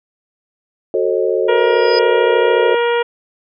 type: chord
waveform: sine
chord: F# diminished seventh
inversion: none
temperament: equal with one note detuned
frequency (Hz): 370 / 440 / 535.2 / 622.3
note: F#4 / A4 / C5 / Eb5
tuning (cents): 0 / 0 / +39 / 0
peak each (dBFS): -18 / -17 / -19 / -23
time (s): 0.94-2.75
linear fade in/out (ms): 2
type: harmonic tone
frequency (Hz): 473.5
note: A#4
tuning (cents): +27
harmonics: 1 / 2 / 3 / 4 / 5 / 6 / 7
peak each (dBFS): -14 / -20 / -24 / -26 / -28 / -30 / -31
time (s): 1.48-3.03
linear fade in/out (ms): 10
type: tone with exponential growth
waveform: sine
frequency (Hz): 4984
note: D#8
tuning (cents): +2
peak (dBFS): -16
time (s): 1.57-1.99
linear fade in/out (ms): 2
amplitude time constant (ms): 90
effects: none